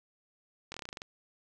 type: slowing click train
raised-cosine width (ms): 0.2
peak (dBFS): -23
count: 10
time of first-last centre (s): 0.72-1.019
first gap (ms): 22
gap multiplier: 1.1
effects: none